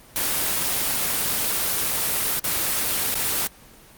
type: noise with dropouts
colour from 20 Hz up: white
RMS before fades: -23 dBFS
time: 0.16-3.47 s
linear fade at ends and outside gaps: 0 ms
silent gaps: 2.394-2.442 / 3.142-3.154 s
effects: pink hiss -48 dBFS RMS until 3.97 s + Opus 24 kbps